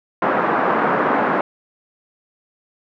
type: band-pass noise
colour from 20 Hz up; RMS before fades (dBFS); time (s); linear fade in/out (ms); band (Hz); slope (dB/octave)
white; -18; 0.22-1.41; 2; 180 to 1400; 24
effects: none